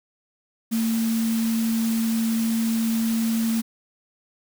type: tone in noise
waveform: sine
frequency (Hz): 226.4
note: A3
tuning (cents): +50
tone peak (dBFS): -20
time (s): 0.71-3.62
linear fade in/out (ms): 20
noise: white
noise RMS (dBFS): -34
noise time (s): 0.71-3.62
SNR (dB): +11
effects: none